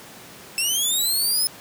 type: linear sweep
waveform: 15% pulse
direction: up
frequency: 2637 to 5200 Hz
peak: -13 dBFS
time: 0.58-1.47 s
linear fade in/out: 0 ms
effects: pink hiss -42 dBFS RMS until 1.6 s + high-pass 150 Hz 12 dB/octave